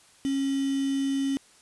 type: tone with quantisation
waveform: sine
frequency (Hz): 273.5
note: C#4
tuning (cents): -23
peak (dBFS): -24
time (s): 0.25-1.37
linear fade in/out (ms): 0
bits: 6
effects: white hiss -57 dBFS RMS until 1.61 s + resampled to 24000 Hz